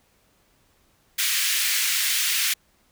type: high-pass noise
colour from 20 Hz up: pink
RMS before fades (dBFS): -23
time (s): 1.18-2.54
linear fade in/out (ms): 10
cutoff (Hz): 1900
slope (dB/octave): 24
effects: pink hiss -63 dBFS RMS until 2.91 s